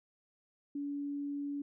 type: tone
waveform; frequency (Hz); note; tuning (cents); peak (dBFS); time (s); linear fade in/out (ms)
sine; 285.4; D4; -49; -35; 0.75-1.62; 5
effects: none